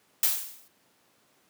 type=noise with exponential decay; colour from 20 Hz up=blue; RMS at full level=-20 dBFS; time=0.23-0.68 s; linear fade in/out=2 ms; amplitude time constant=96 ms; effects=pink hiss -65 dBFS RMS until 1.49 s + high-pass 200 Hz 12 dB/octave